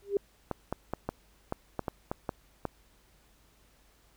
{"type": "tone with exponential growth", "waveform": "sine", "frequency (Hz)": 401.1, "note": "G4", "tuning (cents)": 40, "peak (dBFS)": -20, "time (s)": [0.02, 0.17], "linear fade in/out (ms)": 2, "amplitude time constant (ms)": 31}
{"type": "clicks", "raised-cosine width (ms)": 1, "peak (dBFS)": -17, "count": 10, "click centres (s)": [0.513, 0.726, 0.936, 1.09, 1.524, 1.793, 1.882, 2.115, 2.292, 2.653]}
{"effects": ["added 50 Hz sine -65 dBFS peak until 4.16 s", "pink hiss -65 dBFS RMS until 4.16 s"]}